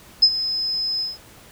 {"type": "tone with ADSR envelope", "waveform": "sine", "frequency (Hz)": 5100, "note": "D#8", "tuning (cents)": 42, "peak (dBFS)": -7, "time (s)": [0.22, 1.18], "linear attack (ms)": 11, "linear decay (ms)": 61, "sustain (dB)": -14, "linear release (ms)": 170, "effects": ["pink hiss -47 dBFS RMS until 1.51 s"]}